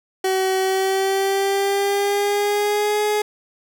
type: tone with pitch glide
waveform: 30% pulse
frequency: 378.6 to 420.1 Hz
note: F#4 to G#4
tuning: +40 to +20 cents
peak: -15 dBFS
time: 0.24-3.22 s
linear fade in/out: 5 ms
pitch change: +180 cents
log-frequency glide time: 0.58-3.02 s
effects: none